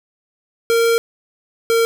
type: tone pair in turn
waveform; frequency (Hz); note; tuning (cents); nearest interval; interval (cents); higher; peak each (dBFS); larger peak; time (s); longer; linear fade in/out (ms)
square; 462 / 458.8; A#4 / A#4; -16 / -28; unison; 12; first; -13; neither; 0.7-0.98 / 1.7-1.85; first; 0
effects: none